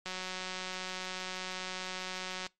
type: click train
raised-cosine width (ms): 0.2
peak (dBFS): -21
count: 446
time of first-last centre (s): 0.06-2.465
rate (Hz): 185
effects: noise-tail reverb RT60 0.2 s tail -24 dB re dry + MP3 64 kbps